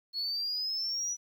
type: exponential sweep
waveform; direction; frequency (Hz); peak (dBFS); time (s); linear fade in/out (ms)
sine; up; 4329 to 5920; -29; 0.13-1.17; 50
effects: tanh soft clip ceiling -28 dBFS + 11-bit